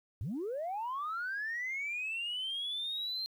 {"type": "linear sweep", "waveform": "sine", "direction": "up", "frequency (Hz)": [79.8, 4186], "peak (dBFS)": -33, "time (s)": [0.21, 3.26], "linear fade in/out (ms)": 0, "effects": ["tanh soft clip ceiling -31 dBFS", "11-bit"]}